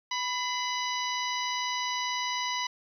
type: harmonic tone with a mistuned harmonic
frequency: 987.8 Hz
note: B5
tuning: in tune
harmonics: 1 / 2 / 3 / 4 / 5 / 6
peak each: -32 / -35 / -37 / -38 / -39 / -40 dBFS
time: 0.11-2.67 s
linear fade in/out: 5 ms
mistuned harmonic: 2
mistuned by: +43 cents
effects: 10-bit